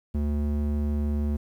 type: tone with band-pass filter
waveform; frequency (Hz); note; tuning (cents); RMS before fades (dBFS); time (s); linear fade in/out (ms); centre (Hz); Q
square; 73.42; D2; 0; -26; 0.14-1.37; 10; 150; 1.6
effects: 10-bit